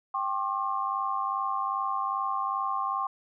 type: chord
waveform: sine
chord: G suspended fourth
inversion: none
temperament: equal with one note detuned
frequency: 784 / 1072.2 / 1174.7 Hz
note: G5 / C6 / D6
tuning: 0 / +42 / 0 cents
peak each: -33 / -29 / -33 dBFS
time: 0.14-3.07 s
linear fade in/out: 5 ms
effects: none